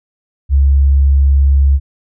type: tone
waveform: sine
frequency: 69.1 Hz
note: C#2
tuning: 5 cents flat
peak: -6 dBFS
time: 0.49-1.8 s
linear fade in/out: 50 ms
effects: none